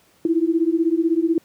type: beating tone pair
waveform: sine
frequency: 322.1 / 338.1 Hz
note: E4 / E4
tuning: -40 / +44 cents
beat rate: 16 Hz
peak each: -19 dBFS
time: 0.25-1.38 s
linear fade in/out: 2 ms
effects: pink hiss -57 dBFS RMS until 1.44 s + high-pass 100 Hz 12 dB/octave